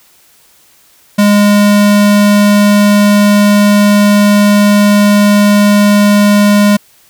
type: tone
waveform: square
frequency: 205.5 Hz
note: G#3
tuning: 18 cents flat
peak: -5 dBFS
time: 1.18-6.77 s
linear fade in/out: 10 ms
effects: white hiss -46 dBFS RMS until 7.09 s